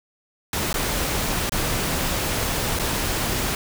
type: noise with dropouts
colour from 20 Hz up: pink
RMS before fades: -24 dBFS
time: 0.53-3.55 s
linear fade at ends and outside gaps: 2 ms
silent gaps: 0.729-0.741 / 1.495-1.52 / 2.79-2.795 s
effects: none